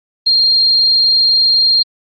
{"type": "tone", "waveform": "sine", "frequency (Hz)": 4208, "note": "C8", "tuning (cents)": 9, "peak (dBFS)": -8, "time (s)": [0.26, 1.83], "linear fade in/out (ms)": 10, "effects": ["Opus 32 kbps"]}